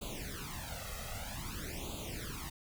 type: noise with flanger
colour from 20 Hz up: pink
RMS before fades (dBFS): -42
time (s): 0.01-2.5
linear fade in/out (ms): 10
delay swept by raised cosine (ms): 0.27 to 1.57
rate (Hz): 0.52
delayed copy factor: +1
effects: none